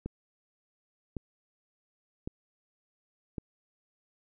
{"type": "click train", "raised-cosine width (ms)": 3, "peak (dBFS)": -22, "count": 4, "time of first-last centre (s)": [0.06, 3.382], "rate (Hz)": 0.903, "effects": []}